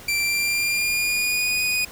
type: tone with pitch glide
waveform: sawtooth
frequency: 2350 to 2477 Hz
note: D7 to D#7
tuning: +1 to -8 cents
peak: -17 dBFS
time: 0.08-1.85 s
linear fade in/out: 5 ms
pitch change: +91 cents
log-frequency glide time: 0.19-1.56 s
effects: pink hiss -42 dBFS RMS until 1.91 s